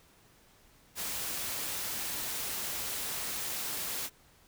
white noise, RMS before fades -36 dBFS, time 0.95-4.1 s, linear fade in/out 50 ms, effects pink hiss -62 dBFS RMS until 4.47 s

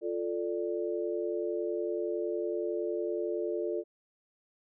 sine chord, D minor, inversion first, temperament equal, 349.2 / 440 / 587.3 Hz, F4 / A4 / D5, 0 / 0 / 0 cents, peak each -33 / -34 / -37 dBFS, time 0.01-3.84 s, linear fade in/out 50 ms, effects none

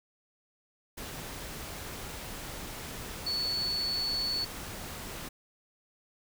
sine tone in noise, 4435 Hz, C#8, in tune, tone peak -29 dBFS, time 3.26-4.45 s, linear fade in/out 10 ms, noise pink, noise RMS -41 dBFS, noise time 0.97-5.29 s, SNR +9 dB, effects none

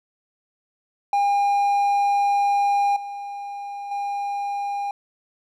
triangle tone with level steps, 807 Hz, G#5, 50 cents flat, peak -15 / -28 / -22 dBFS, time 1.13-4.91 s, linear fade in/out 2 ms, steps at 2.96 / 3.91 s, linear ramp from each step 5 ms, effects none

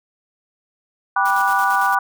sine chord, G major seventh, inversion none, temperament just, 784 / 980 / 1176 / 1470 Hz, G5 / B5 / D6 / F#6, 0 / -14 / +2 / -12 cents, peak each -20 dBFS, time 1.16-1.99 s, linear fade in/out 5 ms
white noise with tremolo, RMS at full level -34 dBFS, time 1.25-1.95 s, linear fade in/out 5 ms, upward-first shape square, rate 8.9 Hz, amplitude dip 50%
effects none

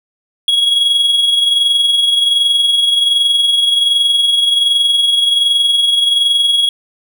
triangle tone with amplitude modulation, 3322 Hz, G#7, in tune, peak -6 dBFS, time 0.48-6.69 s, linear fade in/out 2 ms, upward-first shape sine, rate 21.3 Hz, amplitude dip 45%, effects none

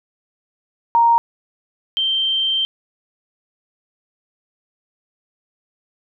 sine tone pair in turn, 932.3 / 3136 Hz, A#5 / G7, 0 / 0 cents, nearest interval octave + major sixth, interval 2100 cents, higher second, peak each -10 / -16 dBFS, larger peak first, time 0.95-1.18 / 1.97-2.65 s, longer second, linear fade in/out 0 ms, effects none

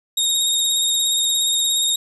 25% pulse tone with vibrato, 3729 Hz, A#7, in tune, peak -12 dBFS, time 0.17-1.96 s, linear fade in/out 5 ms, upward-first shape sine, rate 17 Hz, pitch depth 32 cents each way, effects none

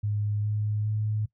sine tone with pitch steps, 104.2 / 105.59 / 107.01 Hz, G#2 / G#2 / A2, +6 / +29 / -48 cents, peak -25 dBFS, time 0.03-1.26 s, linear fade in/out 10 ms, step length 410 ms, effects noise-tail reverb RT60 0.1 s tail -19 dB re dry

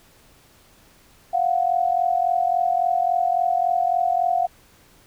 sine tone pair together, 696.4 / 740 Hz, F5 / F#5, -5 / 0 cents, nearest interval minor second, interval 105 cents, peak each -20 / -21 dBFS, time 1.33-4.47 s, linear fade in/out 10 ms, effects pink hiss -54 dBFS RMS until 5.06 s

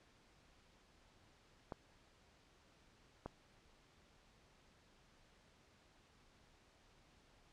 clicks, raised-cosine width 1 ms, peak -30 dBFS, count 2, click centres 1.722 / 3.26 s, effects pink hiss -69 dBFS RMS until 7.52 s + low-pass 6000 Hz 12 dB/octave

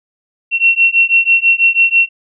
sine beating tone pair, 2719 / 2725.1 Hz, F7 / F7, -47 / -43 cents, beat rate 6.1 Hz, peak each -11 dBFS, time 0.51-2.09 s, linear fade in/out 50 ms, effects none

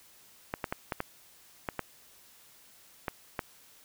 clicks, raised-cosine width 0.5 ms, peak -16 dBFS, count 9, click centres 0.539 / 0.642 / 0.725 / 0.922 / 1.004 / 1.688 / 1.793 / 3.082 / 3.392 s, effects white hiss -58 dBFS RMS until 3.84 s

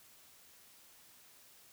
silence, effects white hiss -61 dBFS RMS until 1.72 s

